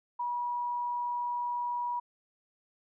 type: tone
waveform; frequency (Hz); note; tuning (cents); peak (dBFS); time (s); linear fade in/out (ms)
sine; 967; B5; -37; -30; 0.19-2; 10
effects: none